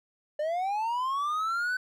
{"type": "linear sweep", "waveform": "triangle", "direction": "up", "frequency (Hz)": [587.3, 1524], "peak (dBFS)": -25, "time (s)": [0.39, 1.77], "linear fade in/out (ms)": 5, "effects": []}